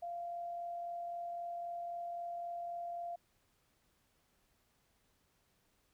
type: tone with amplitude modulation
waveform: sine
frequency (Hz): 692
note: F5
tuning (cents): -16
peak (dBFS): -38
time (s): 0.02-3.16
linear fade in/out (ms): 10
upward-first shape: sine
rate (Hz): 43.8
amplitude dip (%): 25
effects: pink hiss -75 dBFS RMS until 5.93 s